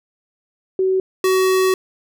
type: tone pair in turn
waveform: sine / square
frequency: 377.6 / 375.8 Hz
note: F#4 / F#4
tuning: +35 / +27 cents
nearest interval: unison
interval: 8 cents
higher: first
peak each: -14 dBFS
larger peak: neither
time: 0.79-1 / 1.24-1.74 s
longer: second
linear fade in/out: 2 ms
effects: none